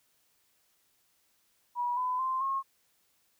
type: tone with pitch steps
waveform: sine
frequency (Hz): 970 / 1005.9 / 1043.2 / 1081.9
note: B5 / B5 / C6 / C#6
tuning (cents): -31 / +31 / -5 / -42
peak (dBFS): -28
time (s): 1.75-2.63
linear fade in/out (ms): 50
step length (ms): 220
effects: white hiss -71 dBFS RMS until 3.39 s